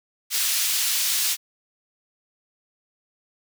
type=high-pass noise; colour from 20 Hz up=pink; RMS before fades=-23 dBFS; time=0.3-1.37 s; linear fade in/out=50 ms; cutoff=3400 Hz; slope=12 dB/octave; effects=none